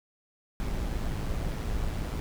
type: noise with amplitude modulation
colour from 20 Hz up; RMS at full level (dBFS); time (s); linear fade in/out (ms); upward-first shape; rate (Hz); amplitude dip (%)
brown; -29; 0.6-2.2; 0; sine; 110; 40
effects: none